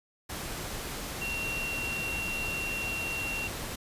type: tone in noise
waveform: sine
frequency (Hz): 2743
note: F7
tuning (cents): -32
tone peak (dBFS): -32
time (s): 1.21-3.48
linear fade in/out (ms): 10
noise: pink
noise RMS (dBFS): -37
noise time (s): 0.29-3.76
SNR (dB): +2
effects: resampled to 32000 Hz